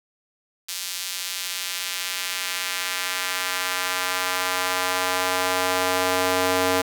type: tone with high-pass filter sweep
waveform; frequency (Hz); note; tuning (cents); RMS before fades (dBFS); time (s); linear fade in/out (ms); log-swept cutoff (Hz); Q
square; 91.9; F#2; -11; -25; 0.68-6.82; 10; 4200 to 450; 0.84
effects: 7-bit